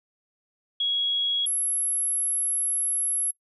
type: tone pair in turn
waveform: sine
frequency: 3322 / 11174 Hz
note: G#7 / F9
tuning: 0 / 0 cents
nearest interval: octave + major sixth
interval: 2100 cents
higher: second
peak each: -22 dBFS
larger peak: neither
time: 0.8-1.46 / 1.46-3.31 s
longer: second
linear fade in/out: 5 ms
effects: noise-tail reverb RT60 0.1 s tail -22 dB re dry